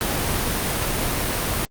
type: noise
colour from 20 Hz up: pink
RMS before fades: -23 dBFS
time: 0.01-1.65 s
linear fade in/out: 0 ms
effects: Opus 32 kbps